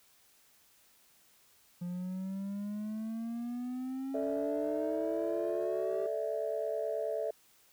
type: exponential sweep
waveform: triangle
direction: up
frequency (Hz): 174.61 to 391.7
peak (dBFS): -33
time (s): 1.81-6.07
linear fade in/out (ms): 10
type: chord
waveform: sine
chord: A suspended fourth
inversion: none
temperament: equal with one note detuned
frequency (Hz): 440 / 587.3 / 656.6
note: A4 / D5 / E5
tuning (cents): 0 / 0 / -7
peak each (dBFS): -36 / -36 / -35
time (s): 4.14-7.31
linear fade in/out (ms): 5
effects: tanh soft clip ceiling -23 dBFS + white hiss -65 dBFS RMS until 7.72 s